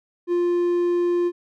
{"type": "tone", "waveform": "triangle", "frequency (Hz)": 350, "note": "F4", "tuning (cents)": 4, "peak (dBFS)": -16, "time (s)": [0.27, 1.32], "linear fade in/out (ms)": 50, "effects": []}